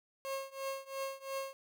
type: tone with tremolo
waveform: 30% pulse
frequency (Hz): 541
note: C#5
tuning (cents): -42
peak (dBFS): -32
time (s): 0.25-1.53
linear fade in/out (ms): 0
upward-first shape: triangle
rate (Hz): 2.9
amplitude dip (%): 95
effects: none